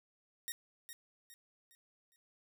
5% pulse tone with echo, 1864.7 Hz, A#6, in tune, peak -28 dBFS, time 0.48-0.52 s, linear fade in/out 0 ms, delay 410 ms, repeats 4, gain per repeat -8 dB, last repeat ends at 2.16 s, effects none

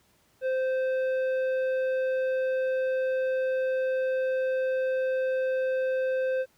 sine tone with tanh clipping, 520 Hz, C5, 11 cents flat, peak -26 dBFS, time 0.41-6.46 s, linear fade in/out 50 ms, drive 9 dB, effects pink hiss -65 dBFS RMS until 6.57 s + high-pass 60 Hz 12 dB/octave

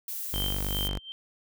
violet noise, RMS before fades -35 dBFS, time 0.08-0.88 s, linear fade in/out 2 ms
sawtooth tone, 49 Hz, G1, in tune, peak -26 dBFS, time 0.33-0.99 s, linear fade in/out 10 ms
sine tone with tremolo, 3136 Hz, G7, in tune, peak -30 dBFS, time 0.34-1.12 s, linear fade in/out 0 ms, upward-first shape sine, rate 2.6 Hz, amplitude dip 90%
effects none

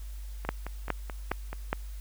two click trains, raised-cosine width 0.5 ms, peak -22 / -12 dBFS, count 6 / 4, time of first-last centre 0.45-1.53 / 0.49-1.73 s, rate 4.63 / 2.42 Hz, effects added 50 Hz sine -37 dBFS peak until 2 s + white hiss -56 dBFS RMS until 2 s

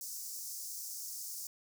pink high-pass noise, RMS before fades -43 dBFS, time 0.01-1.47 s, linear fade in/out 2 ms, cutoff 5200 Hz, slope 48 dB/octave, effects none

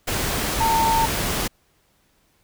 sine tone in noise, 900 Hz, A5, 39 cents sharp, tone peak -17 dBFS, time 0.6-1.06 s, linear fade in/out 10 ms, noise pink, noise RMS -24 dBFS, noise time 0.07-1.48 s, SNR +4 dB, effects pink hiss -63 dBFS RMS until 2.43 s

